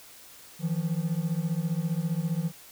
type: beating tone pair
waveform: triangle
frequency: 158.5 / 173.5 Hz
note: D#3 / F3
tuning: +32 / -11 cents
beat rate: 15 Hz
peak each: -27 dBFS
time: 0.59-2.52 s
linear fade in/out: 50 ms
effects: white hiss -50 dBFS RMS until 2.71 s